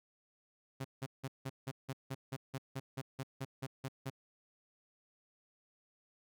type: tone bursts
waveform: sawtooth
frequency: 134 Hz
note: C3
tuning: 42 cents sharp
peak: -34 dBFS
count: 16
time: 0.8-4.102 s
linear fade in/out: 10 ms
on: 47 ms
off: 170 ms
effects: none